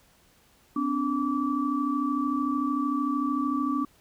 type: tone cluster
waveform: sine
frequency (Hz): 255.1 / 288.4 / 1156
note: C4 / D4 / D6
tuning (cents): -44 / -31 / -28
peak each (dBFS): -29 / -27 / -30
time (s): 0.76-3.85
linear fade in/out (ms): 5
effects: pink hiss -61 dBFS RMS until 4 s